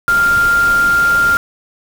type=tone in noise; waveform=sine; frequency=1396.9 Hz; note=F6; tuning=in tune; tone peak=-9 dBFS; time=0.08-1.37 s; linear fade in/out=0 ms; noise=pink; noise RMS=-25 dBFS; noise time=0.08-1.37 s; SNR=+13 dB; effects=none